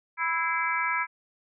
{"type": "harmonic tone with a mistuned harmonic", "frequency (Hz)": 329.6, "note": "E4", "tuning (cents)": 0, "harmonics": [3, 4, 5, 6, 7], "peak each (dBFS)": [-30, -31, -31, -33, -31], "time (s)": [0.17, 1.07], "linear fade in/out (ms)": 50, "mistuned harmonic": 6, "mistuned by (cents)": 74, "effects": []}